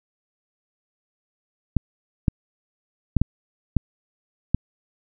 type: clicks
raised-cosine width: 5 ms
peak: -5 dBFS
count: 6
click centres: 1.767 / 2.282 / 3.167 / 3.216 / 3.767 / 4.546 s
effects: none